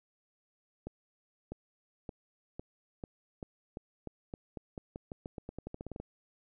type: accelerating click train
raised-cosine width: 2 ms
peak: -27 dBFS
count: 24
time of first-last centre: 0.87-6 s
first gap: 650 ms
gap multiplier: 0.88
effects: none